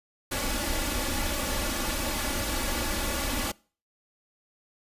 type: noise with comb filter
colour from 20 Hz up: pink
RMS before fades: -29 dBFS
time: 0.31-3.52 s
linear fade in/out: 10 ms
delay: 3.5 ms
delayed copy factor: +0.8
effects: noise-tail reverb RT60 0.4 s tail -24 dB re dry + resampled to 32000 Hz